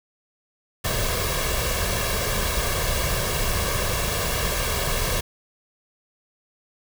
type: noise with comb filter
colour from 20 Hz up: pink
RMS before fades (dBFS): -24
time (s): 0.84-5.21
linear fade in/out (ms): 10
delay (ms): 1.8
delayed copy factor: +0.65
effects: none